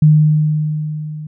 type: tone with level ramp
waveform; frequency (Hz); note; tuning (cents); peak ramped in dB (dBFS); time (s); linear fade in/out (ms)
sine; 152.9; D#3; -30; -4 to -25; 0.02-1.27; 5
effects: none